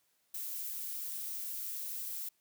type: noise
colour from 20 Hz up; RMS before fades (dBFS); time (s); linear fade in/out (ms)
violet; -40; 0.34-2.29; 5
effects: white hiss -75 dBFS RMS until 2.4 s + high-pass 60 Hz 12 dB/octave